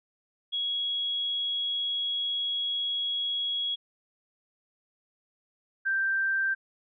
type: tone pair in turn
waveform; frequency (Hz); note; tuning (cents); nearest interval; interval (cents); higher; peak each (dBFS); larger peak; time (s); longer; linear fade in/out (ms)
sine; 3326 / 1569.7; G#7 / G6; +2 / +2; octave + minor second; 1300; first; -27 / -24; second; 0.52-3.76 / 5.85-6.55; first; 20
effects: none